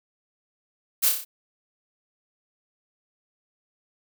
blue noise with echo, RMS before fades -20 dBFS, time 1.02-1.1 s, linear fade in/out 20 ms, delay 30 ms, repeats 5, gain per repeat -4 dB, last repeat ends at 1.25 s, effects none

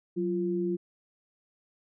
sine tone pair together, 185 / 347 Hz, F#3 / F4, 0 / -11 cents, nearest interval major seventh, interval 1089 cents, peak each -31 / -28 dBFS, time 0.16-0.77 s, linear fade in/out 20 ms, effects none

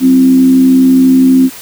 sine tone with frequency modulation, 261.6 Hz, C4, in tune, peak -3 dBFS, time 0-1.5 s, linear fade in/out 50 ms, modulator 72.3 Hz, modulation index 0.35, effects white hiss -30 dBFS RMS until 1.61 s

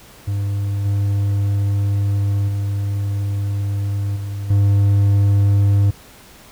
triangle tone with level steps, 100.5 Hz, G2, 44 cents sharp, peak -16 / -13 / -16 / -21 / -9 dBFS, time 0.27-5.91 s, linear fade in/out 10 ms, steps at 0.85 / 2.48 / 4.16 / 4.5 s, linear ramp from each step 5 ms, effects pink hiss -44 dBFS RMS until 6.51 s

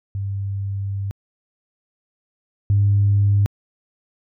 sine tone pair in turn, 98.8 / 100.99 Hz, G2 / G#2, +14 / -48 cents, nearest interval unison, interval 38 cents, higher second, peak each -22 / -12 dBFS, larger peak second, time 0.15-1.11 / 2.7-3.46 s, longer first, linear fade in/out 0 ms, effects tanh soft clip ceiling -8 dBFS

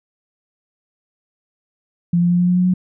sine tone with pitch steps, 172.8 / 174.4 / 176.02 / 177.66 / 179.31 / 180.97 / 182.65 Hz, F3 / F3 / F3 / F3 / F3 / F#3 / F#3, -18 / -2 / +14 / +30 / +46 / -38 / -22 cents, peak -12 dBFS, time 2.13-2.739 s, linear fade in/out 5 ms, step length 87 ms, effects none

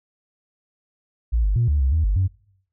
sine tone with pitch steps, 57.3 / 49.57 / 118.1 / 73 / 66 / 79.4 / 49.35 / 93.7 Hz, A#1 / G1 / A#2 / D2 / C2 / D#2 / G1 / F#2, -29 / +20 / +23 / -10 / +16 / +36 / +12 / +22 cents, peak -15 dBFS, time 1.32-2.28 s, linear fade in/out 20 ms, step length 120 ms, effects noise-tail reverb RT60 0.7 s tail -24 dB re dry + tanh soft clip ceiling -12 dBFS

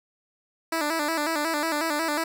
10% pulse tone with vibrato, 311.1 Hz, D#4, in tune, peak -16 dBFS, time 0.72-2.24 s, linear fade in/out 5 ms, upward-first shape square, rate 5.5 Hz, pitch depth 88 cents each way, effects none

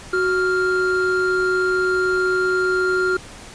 triangle tone pair together, 370 / 1396.9 Hz, F#4 / F6, 0 / 0 cents, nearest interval octave + major seventh, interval 2300 cents, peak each -17 / -18 dBFS, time 0.13-3.17 s, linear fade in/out 5 ms, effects pink hiss -39 dBFS RMS until 3.54 s + resampled to 22050 Hz

